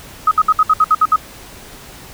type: tone bursts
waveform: sine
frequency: 1264 Hz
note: D#6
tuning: 27 cents sharp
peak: -7 dBFS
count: 9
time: 0.27-1.161 s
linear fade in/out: 5 ms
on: 43 ms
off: 63 ms
effects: pink hiss -37 dBFS RMS until 2.13 s